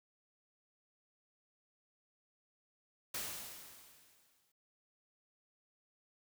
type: noise with exponential decay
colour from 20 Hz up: white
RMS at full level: -39 dBFS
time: 3.14-4.52 s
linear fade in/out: 5 ms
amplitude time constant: 300 ms
effects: none